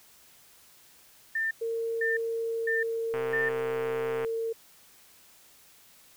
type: tone bursts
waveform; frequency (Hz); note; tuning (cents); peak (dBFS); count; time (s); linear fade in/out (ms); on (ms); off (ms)
sine; 1793; A6; +32; -26; 4; 1.35-3.49; 5; 160; 500
type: tone with pitch glide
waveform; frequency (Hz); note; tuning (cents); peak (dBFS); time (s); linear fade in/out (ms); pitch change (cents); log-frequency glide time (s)
sine; 457.3 to 454.1; A#4 to A#4; -33 to -45; -28; 1.61-4.53; 10; -12; 2.13-3.97
type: click train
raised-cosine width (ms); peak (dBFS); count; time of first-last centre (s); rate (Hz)
0.5; -22; 145; 3.14-4.248; 130
effects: white hiss -57 dBFS RMS until 6.16 s